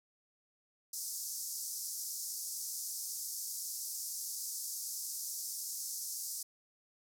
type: band-pass noise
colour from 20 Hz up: pink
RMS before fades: -41 dBFS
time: 0.93-6.43 s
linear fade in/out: 5 ms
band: 5100 to 15000 Hz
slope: 48 dB/octave
effects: none